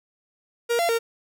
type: tone with pitch steps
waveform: 45% pulse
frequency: 471.4 / 685 / 460.5 Hz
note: A#4 / F5 / A#4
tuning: +19 / -34 / -21 cents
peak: -20 dBFS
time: 0.69-0.99 s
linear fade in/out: 20 ms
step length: 100 ms
effects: none